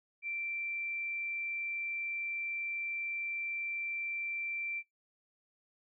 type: tone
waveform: sine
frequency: 2349 Hz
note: D7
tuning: in tune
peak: -35 dBFS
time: 0.22-4.83 s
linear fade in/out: 50 ms
effects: noise-tail reverb RT60 0.2 s tail -25 dB re dry